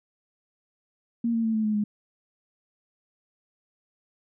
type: tone with pitch steps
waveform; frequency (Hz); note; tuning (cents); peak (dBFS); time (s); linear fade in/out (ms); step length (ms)
sine; 233.1 / 228 / 223.1 / 218.2 / 213.5 / 208.9; A#3 / A#3 / A3 / A3 / G#3 / G#3; 0 / -38 / +24 / -14 / +48 / +10; -22; 1.24-1.84; 5; 100
effects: none